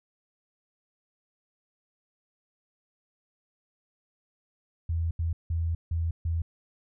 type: tone bursts at uneven times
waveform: sine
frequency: 82.9 Hz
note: E2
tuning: 10 cents sharp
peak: -25 dBFS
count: 5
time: 4.89-5.11 / 5.19-5.33 / 5.5-5.75 / 5.91-6.11 / 6.25-6.42 s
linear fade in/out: 5 ms
effects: none